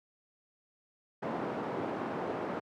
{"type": "band-pass noise", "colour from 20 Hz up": "pink", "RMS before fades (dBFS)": -36, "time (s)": [1.22, 2.6], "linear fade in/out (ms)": 10, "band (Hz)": [230, 990], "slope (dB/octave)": 12, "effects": ["high-pass 100 Hz 12 dB/octave"]}